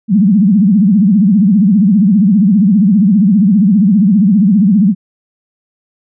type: tone with vibrato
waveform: sine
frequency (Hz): 200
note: G3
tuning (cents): +35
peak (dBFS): -5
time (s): 0.08-4.95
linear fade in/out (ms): 50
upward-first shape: triangle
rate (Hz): 15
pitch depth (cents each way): 260
effects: none